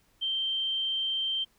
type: tone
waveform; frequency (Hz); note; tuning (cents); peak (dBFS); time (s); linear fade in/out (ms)
sine; 3136; G7; 0; -27; 0.21-1.45; 20
effects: pink hiss -67 dBFS RMS until 1.58 s